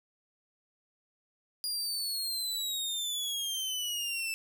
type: exponential sweep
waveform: sawtooth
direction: down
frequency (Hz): 4866 to 2637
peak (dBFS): -29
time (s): 1.64-4.34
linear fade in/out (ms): 0
effects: none